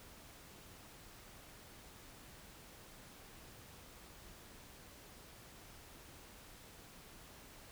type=silence; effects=pink hiss -57 dBFS RMS until 7.71 s